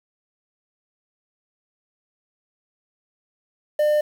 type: tone with quantisation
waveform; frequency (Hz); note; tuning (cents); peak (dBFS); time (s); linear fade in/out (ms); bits
triangle; 600; D5; +37; -14; 3.79-4.01; 5; 7
effects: none